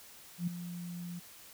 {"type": "tone with ADSR envelope", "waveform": "sine", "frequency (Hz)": 174.61, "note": "F3", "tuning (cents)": 0, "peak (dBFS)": -28, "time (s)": [0.38, 1.2], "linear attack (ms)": 93, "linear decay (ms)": 8, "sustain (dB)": -11, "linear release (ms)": 17, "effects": ["white hiss -54 dBFS RMS until 1.53 s"]}